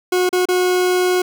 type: tone with dropouts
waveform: 40% pulse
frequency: 363.5 Hz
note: F#4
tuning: 31 cents flat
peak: -13 dBFS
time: 0.12-1.22 s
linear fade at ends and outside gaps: 5 ms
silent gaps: 0.292-0.328 / 0.455-0.486 s
effects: none